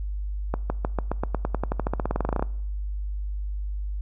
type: accelerating click train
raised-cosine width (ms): 1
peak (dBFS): -11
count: 25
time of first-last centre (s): 0.54-2.425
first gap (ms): 160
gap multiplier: 0.93
effects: noise-tail reverb RT60 0.7 s tail -22 dB re dry + added 50 Hz sine -27 dBFS peak until 4.01 s